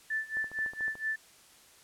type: tone with tremolo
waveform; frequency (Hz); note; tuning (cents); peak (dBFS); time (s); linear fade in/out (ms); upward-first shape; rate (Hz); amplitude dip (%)
sine; 1760; A6; 0; -28; 0.1-1.16; 5; sine; 4.3; 90
type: click train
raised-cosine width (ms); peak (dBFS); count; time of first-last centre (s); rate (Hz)
1; -34; 9; 0.37-0.954; 13.7
effects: white hiss -58 dBFS RMS until 1.83 s + low-pass 11000 Hz 12 dB/octave